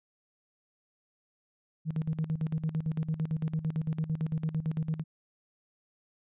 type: tone with tremolo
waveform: sine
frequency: 158.2 Hz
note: D#3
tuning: 29 cents sharp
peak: -25 dBFS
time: 1.85-5.04 s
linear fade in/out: 50 ms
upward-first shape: square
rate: 8.9 Hz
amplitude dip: 80%
effects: tanh soft clip ceiling -23 dBFS + resampled to 8000 Hz